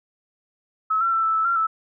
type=tone with pitch steps; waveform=sine; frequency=1292 / 1356 / 1334 / 1319 / 1312 / 1374 / 1313 Hz; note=E6 / E6 / E6 / E6 / E6 / F6 / E6; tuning=-35 / +49 / +20 / +1 / -9 / -29 / -7 cents; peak=-18 dBFS; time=0.9-1.67 s; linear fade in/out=10 ms; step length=110 ms; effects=none